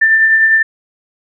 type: tone with tremolo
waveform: sine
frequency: 1781 Hz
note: A6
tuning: 21 cents sharp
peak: -5 dBFS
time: 0.01-0.63 s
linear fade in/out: 10 ms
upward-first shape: triangle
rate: 9.9 Hz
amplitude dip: 40%
effects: none